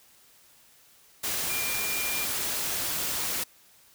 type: tone in noise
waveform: sine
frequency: 2400 Hz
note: D7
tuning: 37 cents sharp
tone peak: -33 dBFS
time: 1.49-2.25 s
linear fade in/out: 10 ms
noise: white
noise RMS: -30 dBFS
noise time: 1.23-3.44 s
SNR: -6 dB
effects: white hiss -58 dBFS RMS until 3.94 s